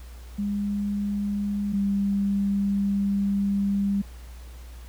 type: tone pair in turn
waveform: sine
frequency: 203.5 / 199.43 Hz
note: G#3 / G3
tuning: -35 / +30 cents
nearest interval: unison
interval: 35 cents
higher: first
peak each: -24 / -21 dBFS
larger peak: second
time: 0.38-1.73 / 1.73-4.02 s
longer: second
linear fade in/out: 10 ms
effects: added 60 Hz sine -39 dBFS peak until 4.88 s + pink hiss -52 dBFS RMS until 4.88 s